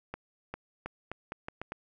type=accelerating click train; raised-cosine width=0.5 ms; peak=-22 dBFS; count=8; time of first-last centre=0.14-1.721 s; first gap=400 ms; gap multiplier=0.8; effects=none